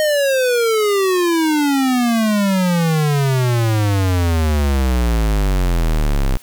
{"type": "exponential sweep", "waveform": "square", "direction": "down", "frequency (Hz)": [622.3, 32.04], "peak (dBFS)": -14, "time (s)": [0, 6.37], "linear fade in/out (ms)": 0, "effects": ["white hiss -45 dBFS RMS until 6.42 s"]}